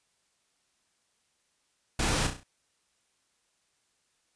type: noise with echo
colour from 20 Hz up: pink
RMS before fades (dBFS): -28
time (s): 1.99-2.27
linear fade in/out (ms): 5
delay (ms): 33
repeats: 5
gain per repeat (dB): -6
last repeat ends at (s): 2.435
effects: white hiss -73 dBFS RMS until 4.35 s + resampled to 22050 Hz